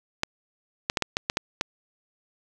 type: clicks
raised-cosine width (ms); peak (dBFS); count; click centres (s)
0.2; -6; 8; 0.234 / 0.899 / 0.972 / 1.023 / 1.169 / 1.299 / 1.371 / 1.611
effects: none